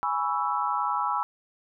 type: chord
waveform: sine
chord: C# minor seventh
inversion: second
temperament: equal with one note detuned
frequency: 830.6 / 987.8 / 1118.4 / 1318.5 Hz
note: G#5 / B5 / C#6 / E6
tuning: 0 / 0 / +15 / 0 cents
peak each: -30 / -29 / -32 / -29 dBFS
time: 0.03-1.23 s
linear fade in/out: 0 ms
effects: none